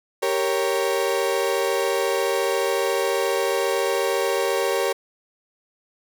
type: chord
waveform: 35% pulse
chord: G diminished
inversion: none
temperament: equal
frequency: 392 / 466.2 / 554.4 Hz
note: G4 / Bb4 / Db5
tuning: 0 / 0 / 0 cents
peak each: -23 / -23 / -23 dBFS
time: 0.22-4.93 s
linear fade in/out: 10 ms
effects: none